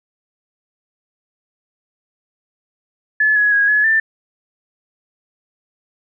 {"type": "tone with pitch steps", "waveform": "sine", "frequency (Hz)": [1721, 1680, 1649, 1699, 1779], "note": ["A6", "G#6", "G#6", "G#6", "A6"], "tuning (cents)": [-39, 19, -13, 39, 19], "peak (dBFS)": -11, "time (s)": [3.2, 4], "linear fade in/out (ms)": 5, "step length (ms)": 160, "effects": []}